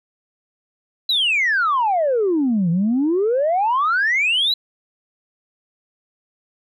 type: exponential two-way sweep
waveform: sine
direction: down then up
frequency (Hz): 4064 to 162.7 to 4064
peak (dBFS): -14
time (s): 1.09-4.54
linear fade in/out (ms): 5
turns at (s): 2.7
effects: tanh soft clip ceiling -12 dBFS